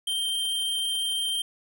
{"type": "tone", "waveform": "square", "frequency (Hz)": 3153, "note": "G7", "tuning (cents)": 9, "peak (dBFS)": -26, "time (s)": [0.07, 1.42], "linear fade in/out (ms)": 5, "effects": []}